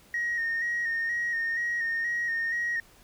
sine tone with vibrato, 1864.7 Hz, A#6, in tune, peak -25 dBFS, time 0.14-2.8 s, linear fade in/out 2 ms, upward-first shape square, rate 2.1 Hz, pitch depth 26 cents each way, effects tanh soft clip ceiling -23 dBFS + pink hiss -57 dBFS RMS until 3.03 s

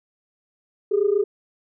sine tone pair together, 393.6 / 420.9 Hz, G4 / G#4, +7 / +23 cents, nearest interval minor second, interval 116 cents, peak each -19 dBFS, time 0.91-1.24 s, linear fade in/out 10 ms, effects tanh soft clip ceiling -10 dBFS

